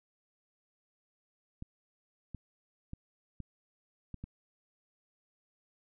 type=clicks; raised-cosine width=5 ms; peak=-29 dBFS; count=6; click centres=1.624 / 2.347 / 2.934 / 3.403 / 4.143 / 4.24 s; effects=none